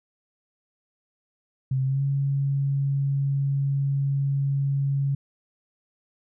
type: tone with pitch glide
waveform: sine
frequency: 132 to 138.8 Hz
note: C3 to C#3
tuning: +16 to +3 cents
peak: -21 dBFS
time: 1.71-5.15 s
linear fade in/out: 5 ms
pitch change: +87 cents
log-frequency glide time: 1.84-2.02 s
effects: none